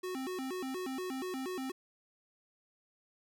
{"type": "tone with vibrato", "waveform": "square", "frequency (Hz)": 311.1, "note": "D#4", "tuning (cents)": 0, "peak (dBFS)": -37, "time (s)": [0.03, 1.72], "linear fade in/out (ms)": 10, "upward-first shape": "square", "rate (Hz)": 4.2, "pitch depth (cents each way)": 290, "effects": []}